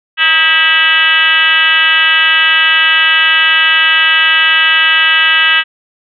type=tone with frequency modulation; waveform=sine; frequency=2287 Hz; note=D7; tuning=47 cents flat; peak=-6 dBFS; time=0.17-5.64 s; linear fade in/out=50 ms; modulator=339 Hz; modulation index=2.7; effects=none